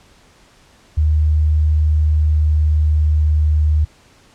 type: tone with pitch glide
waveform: sine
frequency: 76.7 to 76.26 Hz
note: D#2 to D#2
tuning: -24 to -34 cents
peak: -11 dBFS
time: 0.97-3.85 s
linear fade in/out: 10 ms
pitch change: -10 cents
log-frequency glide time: 1.81-3.52 s
effects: pink hiss -50 dBFS RMS until 4.34 s + low-pass 8000 Hz 12 dB/octave